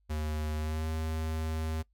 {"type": "tone with pitch glide", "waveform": "square", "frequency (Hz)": [76.7, 79.4], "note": ["D#2", "D#2"], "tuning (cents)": [-24, 36], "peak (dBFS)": -32, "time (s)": [0.09, 1.83], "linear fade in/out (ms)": 20, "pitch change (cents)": 60, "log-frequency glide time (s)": [0.56, 0.87], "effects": ["noise-tail reverb RT60 0.1 s tail -21 dB re dry", "added 50 Hz sine -67 dBFS peak until 1.93 s"]}